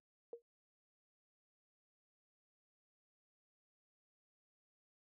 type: tone with exponential decay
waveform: sine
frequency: 470 Hz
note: A#4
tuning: 14 cents sharp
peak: -40 dBFS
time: 0.33-0.42 s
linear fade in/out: 1 ms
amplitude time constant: 19 ms
effects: added 50 Hz sine -70 dBFS peak until 5.18 s + high-pass 300 Hz 12 dB/octave